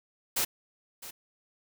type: noise with echo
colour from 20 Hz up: white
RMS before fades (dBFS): -28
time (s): 0.36-0.45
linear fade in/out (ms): 10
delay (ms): 660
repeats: 1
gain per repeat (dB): -15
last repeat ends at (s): 1.11
effects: none